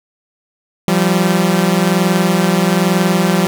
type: tone pair together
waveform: sawtooth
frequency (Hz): 172.3 / 193.4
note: F3 / G3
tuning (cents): -23 / -23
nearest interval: major second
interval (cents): 200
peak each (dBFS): -10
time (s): 0.88-3.47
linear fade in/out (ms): 0
effects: none